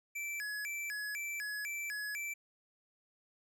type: tone with vibrato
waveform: square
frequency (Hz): 1984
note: B6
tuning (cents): +7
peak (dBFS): -38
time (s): 0.15-2.34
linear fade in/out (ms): 10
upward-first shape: square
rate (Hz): 2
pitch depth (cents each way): 280
effects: none